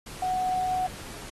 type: tone in noise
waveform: sine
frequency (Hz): 740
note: F#5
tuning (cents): 0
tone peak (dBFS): -24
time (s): 0.22-0.88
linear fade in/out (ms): 5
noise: pink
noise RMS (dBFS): -42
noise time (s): 0.06-1.3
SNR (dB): +15
effects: AAC 32 kbps